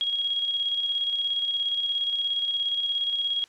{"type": "tone with tremolo", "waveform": "sine", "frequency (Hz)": 3293, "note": "G#7", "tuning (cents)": -15, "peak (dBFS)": -22, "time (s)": [0.01, 3.44], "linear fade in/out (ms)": 0, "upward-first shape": "square", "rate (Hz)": 17, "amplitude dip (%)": 40, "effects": ["white hiss -57 dBFS RMS until 3.48 s", "low-pass 6000 Hz 12 dB/octave"]}